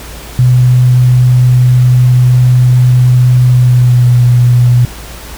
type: tone with pitch glide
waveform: sine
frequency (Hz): 125.2 to 122.41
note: B2 to B2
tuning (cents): +24 to -15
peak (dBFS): -3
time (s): 0.39-4.85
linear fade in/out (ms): 0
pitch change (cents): -39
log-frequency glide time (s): 3.46-4.18
effects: added 56 Hz sine -28 dBFS peak until 5.37 s + pink hiss -29 dBFS RMS until 5.37 s